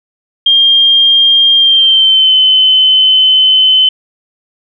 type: tone with pitch glide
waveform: sine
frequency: 3208 to 3049 Hz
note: G7 to G7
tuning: +39 to -49 cents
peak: -4 dBFS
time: 0.46-3.89 s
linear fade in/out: 5 ms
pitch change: -88 cents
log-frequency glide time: 1.55-2.35 s
effects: none